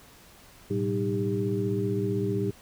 sine tone cluster, 110.8 / 126.4 / 191.6 / 307.5 / 398.3 Hz, A2 / B2 / G3 / D#4 / G4, +13 / +41 / -39 / -20 / +28 cents, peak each -30 / -38 / -31 / -33 / -29 dBFS, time 0.7-2.51 s, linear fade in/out 10 ms, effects pink hiss -53 dBFS RMS until 2.61 s

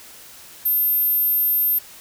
sine tone, 13260 Hz, G#9, 4 cents flat, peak -16 dBFS, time 0.65-1.79 s, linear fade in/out 10 ms, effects white hiss -43 dBFS RMS until 2 s

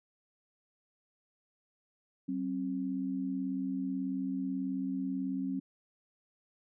sine tone pair together, 189.9 / 268.2 Hz, F#3 / C4, +45 / +43 cents, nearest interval tritone, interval 598 cents, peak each -37 / -33 dBFS, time 2.28-5.6 s, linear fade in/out 10 ms, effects none

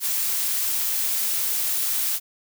blue noise, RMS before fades -24 dBFS, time 0-2.2 s, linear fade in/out 50 ms, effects none

